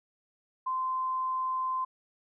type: tone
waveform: sine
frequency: 1036 Hz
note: C6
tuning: 17 cents flat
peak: -28 dBFS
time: 0.66-1.85 s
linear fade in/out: 10 ms
effects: none